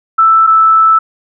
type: tone pair in turn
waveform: sine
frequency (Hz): 1322 / 1315.6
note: E6 / E6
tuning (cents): +5 / -4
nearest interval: unison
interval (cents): 9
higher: first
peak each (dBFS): -4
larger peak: neither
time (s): 0.18-0.47 / 0.47-0.99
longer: second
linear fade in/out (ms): 10
effects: none